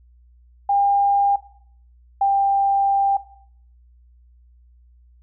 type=tone pair in turn; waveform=sine; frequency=802 / 791.9 Hz; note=G5 / G5; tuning=+39 / +17 cents; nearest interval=unison; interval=22 cents; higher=first; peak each=-15 / -14 dBFS; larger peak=second; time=0.69-1.36 / 2.21-3.17 s; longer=second; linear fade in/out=5 ms; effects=noise-tail reverb RT60 0.6 s tail -17 dB re dry + added 60 Hz sine -49 dBFS peak until 5.22 s